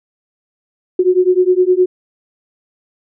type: beating tone pair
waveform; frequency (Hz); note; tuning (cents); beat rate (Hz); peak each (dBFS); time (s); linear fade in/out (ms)
sine; 360.9 / 370.6; F#4 / F#4; -43 / +3; 9.7; -12; 0.99-1.86; 5
effects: none